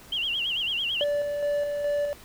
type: tone with vibrato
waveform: sine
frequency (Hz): 3000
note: F#7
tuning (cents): +23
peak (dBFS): -25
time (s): 0.12-1.04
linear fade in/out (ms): 5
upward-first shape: sine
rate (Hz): 9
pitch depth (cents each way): 160
type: tone with tremolo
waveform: triangle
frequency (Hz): 581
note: D5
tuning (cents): -19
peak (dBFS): -21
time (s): 1.01-2.13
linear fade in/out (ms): 0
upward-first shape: square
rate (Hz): 2.4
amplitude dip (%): 35
effects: pink hiss -49 dBFS RMS until 2.24 s